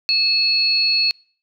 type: tone pair together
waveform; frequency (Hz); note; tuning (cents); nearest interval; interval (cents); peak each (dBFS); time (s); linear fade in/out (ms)
sine; 2608 / 4347; E7 / C#8; -19 / -35; major sixth; 884; -22 / -15; 0.09-1.11; 0
effects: noise-tail reverb RT60 0.5 s tail -26 dB re dry